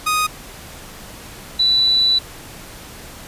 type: tone pair in turn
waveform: sawtooth / sine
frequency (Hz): 1244.5 / 3965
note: D#6 / B7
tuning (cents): 0 / +6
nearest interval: octave + minor sixth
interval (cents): 2006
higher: second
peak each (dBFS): -12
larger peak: neither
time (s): 0.06-0.27 / 1.59-2.19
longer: second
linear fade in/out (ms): 10
effects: pink hiss -37 dBFS RMS until 3.27 s + resampled to 32000 Hz